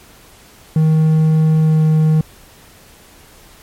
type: tone with pitch glide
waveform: triangle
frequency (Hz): 157.5 to 156.5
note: D#3 to D#3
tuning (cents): +21 to +10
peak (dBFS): -7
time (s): 0.76-2.21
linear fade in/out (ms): 2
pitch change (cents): -11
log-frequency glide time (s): 1.59-1.82
effects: pink hiss -44 dBFS RMS until 3.62 s + MP3 64 kbps